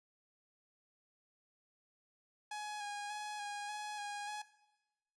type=tone with vibrato; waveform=sawtooth; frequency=830.6 Hz; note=G#5; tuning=in tune; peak=-37 dBFS; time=2.51-4.42 s; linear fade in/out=5 ms; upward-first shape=square; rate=1.7 Hz; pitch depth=20 cents each way; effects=noise-tail reverb RT60 1.0 s tail -17 dB re dry + resampled to 22050 Hz